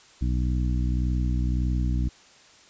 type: harmonic tone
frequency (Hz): 61.74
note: B1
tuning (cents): 0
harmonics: 1 / 2 / 3 / 4 / 5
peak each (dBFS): -23 / -29 / -33 / -35 / -37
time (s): 0.21-2.09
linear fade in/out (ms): 10
effects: white hiss -53 dBFS RMS until 2.69 s + resampled to 16000 Hz